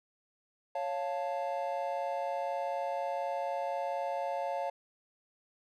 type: chord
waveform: triangle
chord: Db augmented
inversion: none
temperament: equal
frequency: 554.4 / 698.5 / 880 Hz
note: Db5 / F5 / A5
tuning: 0 / 0 / 0 cents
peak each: -34 / -34 / -36 dBFS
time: 0.75-4.7 s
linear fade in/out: 5 ms
effects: none